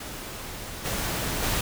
pink noise with level steps, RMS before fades -37 / -29 / -26 dBFS, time 0-1.61 s, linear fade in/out 5 ms, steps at 0.84 / 1.42 s, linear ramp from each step 20 ms, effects none

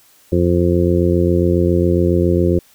harmonic tone, 87.31 Hz, F2, in tune, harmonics 1 / 2 / 3 / 4 / 5 / 6, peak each -17 / -18 / -22 / -16 / -22 / -22 dBFS, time 0.32-2.59 s, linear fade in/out 5 ms, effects white hiss -51 dBFS RMS until 2.74 s

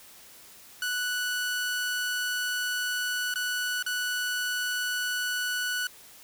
sawtooth tone with dropouts, 1480 Hz, F#6, in tune, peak -24 dBFS, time 0.82-5.87 s, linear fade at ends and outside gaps 2 ms, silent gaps 3.34-3.357 / 3.826-3.863 s, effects white hiss -51 dBFS RMS until 6.23 s

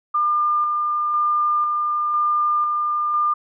sine tone with tremolo, 1202 Hz, D6, 40 cents sharp, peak -16 dBFS, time 0.14-3.34 s, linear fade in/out 10 ms, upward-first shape square, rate 1 Hz, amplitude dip 25%, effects none

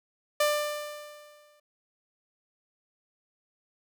sawtooth tone with exponential decay, 594 Hz, D5, 20 cents sharp, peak -17 dBFS, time 0.4-1.6 s, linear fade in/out 5 ms, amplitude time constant 260 ms, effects none

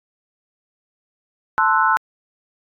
sine chord, F# half-diminished seventh, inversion first, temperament equal, 880 / 1046.5 / 1318.5 / 1480 Hz, A5 / C6 / E6 / F#6, 0 / 0 / 0 / 0 cents, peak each -19 dBFS, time 1.58-1.97 s, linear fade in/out 0 ms, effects AAC 64 kbps

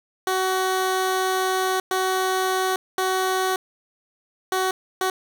15% pulse tone bursts at uneven times, 375.3 Hz, F#4, 25 cents sharp, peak -14 dBFS, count 5, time 0.27-1.8 / 1.91-2.76 / 2.98-3.56 / 4.52-4.71 / 5.01-5.1 s, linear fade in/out 2 ms, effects none

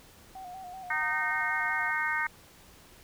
sine tone with vibrato, 740 Hz, F#5, in tune, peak -40 dBFS, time 0.35-1.91 s, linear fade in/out 5 ms, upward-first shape square, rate 5.2 Hz, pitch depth 48 cents each way
harmonic tone, 307.8 Hz, D#4, 19 cents flat, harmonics 3 / 4 / 5 / 6 / 7, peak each -35 / -36 / -32 / -32 / -34 dBFS, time 0.9-2.27 s, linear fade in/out 5 ms
effects pink hiss -55 dBFS RMS until 3.03 s

